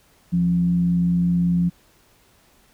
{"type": "tone with frequency modulation", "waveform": "sine", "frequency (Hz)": 174.61, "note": "F3", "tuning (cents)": 0, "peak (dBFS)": -16, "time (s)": [0.32, 1.7], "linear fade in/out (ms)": 20, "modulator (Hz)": 98.1, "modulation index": 0.24, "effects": ["pink hiss -57 dBFS RMS until 2.73 s"]}